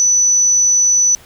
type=tone; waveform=sine; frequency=5970 Hz; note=F#8; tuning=15 cents sharp; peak=-9 dBFS; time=0-1.15 s; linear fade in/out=0 ms; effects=pink hiss -43 dBFS RMS until 1.25 s